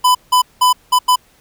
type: tone bursts at uneven times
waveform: square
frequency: 1001 Hz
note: B5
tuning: 23 cents sharp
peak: -9 dBFS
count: 5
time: 0.04-0.15 / 0.32-0.42 / 0.61-0.73 / 0.92-0.99 / 1.08-1.16 s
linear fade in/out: 10 ms
effects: pink hiss -52 dBFS RMS until 1.4 s